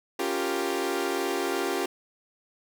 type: chord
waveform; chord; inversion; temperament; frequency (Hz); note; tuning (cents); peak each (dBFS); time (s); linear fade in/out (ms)
sawtooth; G half-diminished seventh; second; equal; 277.2 / 349.2 / 392 / 466.2; Db4 / F4 / G4 / Bb4; 0 / 0 / 0 / 0; -30 / -27 / -26 / -31; 0.19-1.86; 5
effects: none